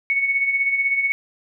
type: tone with tremolo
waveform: sine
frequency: 2217 Hz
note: C#7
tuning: in tune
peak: -15 dBFS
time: 0.1-1.12 s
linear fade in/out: 0 ms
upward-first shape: sine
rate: 16 Hz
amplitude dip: 55%
effects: none